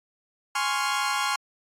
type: chord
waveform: sawtooth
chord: Db major seventh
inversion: second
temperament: equal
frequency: 830.6 / 1046.5 / 1108.7 / 1396.9 Hz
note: Ab5 / C6 / Db6 / F6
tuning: 0 / 0 / 0 / 0 cents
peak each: -26 dBFS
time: 0.55-1.36 s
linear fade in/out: 5 ms
effects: low-pass 10000 Hz 12 dB/octave + AAC 64 kbps